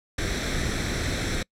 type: noise with comb filter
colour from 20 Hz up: pink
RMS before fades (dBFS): -27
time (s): 0.18-1.43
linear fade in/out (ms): 5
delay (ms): 0.52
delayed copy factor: +0.6
effects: noise-tail reverb RT60 0.1 s tail -26 dB re dry + low-pass 7000 Hz 12 dB/octave